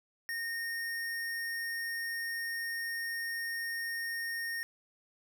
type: tone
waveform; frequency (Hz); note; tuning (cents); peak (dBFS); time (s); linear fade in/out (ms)
square; 1844; A#6; -19; -35; 0.29-4.63; 0
effects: none